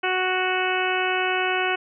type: harmonic tone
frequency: 370 Hz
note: F#4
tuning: in tune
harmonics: 1 / 2 / 3 / 4 / 5 / 6 / 7 / 8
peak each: -27 / -27 / -31 / -27 / -33 / -31 / -29 / -32 dBFS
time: 0.03-1.76 s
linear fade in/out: 10 ms
effects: none